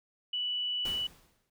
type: tone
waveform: sine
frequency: 2960 Hz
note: F#7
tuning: in tune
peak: -30 dBFS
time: 0.33-1.07 s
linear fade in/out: 5 ms
type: noise with exponential decay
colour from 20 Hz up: pink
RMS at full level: -40 dBFS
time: 0.85-1.5 s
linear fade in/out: 5 ms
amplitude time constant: 140 ms
effects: none